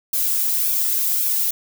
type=noise with flanger; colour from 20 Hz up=violet; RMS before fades=-20 dBFS; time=0.13-1.51 s; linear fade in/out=5 ms; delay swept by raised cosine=1 to 2.2 ms; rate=1.8 Hz; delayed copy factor=-0.5; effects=none